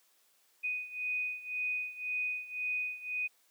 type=beating tone pair; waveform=sine; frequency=2489 / 2490.9 Hz; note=D#7 / D#7; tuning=0 / +1 cents; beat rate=1.9 Hz; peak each=-35 / -38 dBFS; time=0.63-3.28 s; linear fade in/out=20 ms; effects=white hiss -69 dBFS RMS until 3.5 s + high-pass 300 Hz 12 dB/octave